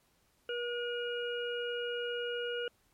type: harmonic tone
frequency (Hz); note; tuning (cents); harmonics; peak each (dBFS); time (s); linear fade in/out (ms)
480; B4; -49; 1 / 3 / 5 / 6; -35 / -40 / -52 / -41; 0.49-2.68; 2
effects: pink hiss -71 dBFS RMS until 2.93 s + MP3 64 kbps